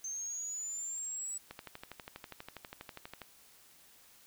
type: linear sweep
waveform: sine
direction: up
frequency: 6270 to 7902 Hz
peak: -37 dBFS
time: 0.04-1.38 s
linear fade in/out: 5 ms
type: click train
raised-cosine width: 0.3 ms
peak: -28 dBFS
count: 22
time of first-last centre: 1.51-3.217 s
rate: 12.3 Hz
effects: white hiss -61 dBFS RMS until 4.26 s